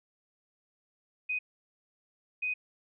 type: tone bursts at uneven times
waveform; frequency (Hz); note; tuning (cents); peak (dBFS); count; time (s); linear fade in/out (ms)
sine; 2500; D#7; +8; -29; 2; 1.29-1.39 / 2.42-2.54; 10
effects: none